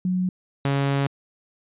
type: tone pair in turn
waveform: sine / sawtooth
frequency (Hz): 183.2 / 139.14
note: F#3 / C#3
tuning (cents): -17 / +7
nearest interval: perfect fourth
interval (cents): 476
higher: first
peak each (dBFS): -20 / -16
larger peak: second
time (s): 0.05-0.29 / 0.65-1.07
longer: second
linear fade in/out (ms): 2
effects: resampled to 8000 Hz